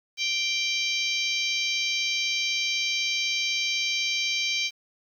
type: harmonic tone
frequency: 784 Hz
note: G5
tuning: in tune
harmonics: 3 / 4 / 5 / 6 / 7 / 8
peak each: -28 / -30 / -32 / -34 / -35 / -36 dBFS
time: 0.17-4.71 s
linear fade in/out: 50 ms
effects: 9-bit